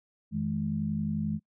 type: tone cluster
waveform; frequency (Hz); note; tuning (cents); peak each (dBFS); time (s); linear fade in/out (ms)
sine; 89.7 / 160 / 211.1; F2 / D#3 / G#3; +47 / +49 / +29; -38 / -32 / -30; 0.31-1.4; 50
effects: noise-tail reverb RT60 0.1 s tail -25 dB re dry